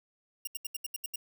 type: tone bursts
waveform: 5% pulse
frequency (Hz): 2800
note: F7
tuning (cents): +4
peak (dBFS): -24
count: 8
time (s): 0.45-1.159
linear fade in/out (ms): 5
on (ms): 23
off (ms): 75
effects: none